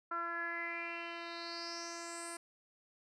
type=tone with low-pass filter sweep; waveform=10% pulse; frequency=339.1 Hz; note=E4; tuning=49 cents sharp; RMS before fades=-42 dBFS; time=0.11-2.37 s; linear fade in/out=5 ms; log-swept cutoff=1300 to 9400 Hz; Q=6.5; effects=none